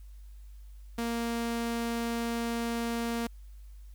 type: tone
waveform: sawtooth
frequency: 233.1 Hz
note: A#3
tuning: in tune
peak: -26 dBFS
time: 0.98-3.27 s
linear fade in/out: 5 ms
effects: added 50 Hz sine -45 dBFS peak until 3.94 s + white hiss -68 dBFS RMS until 3.94 s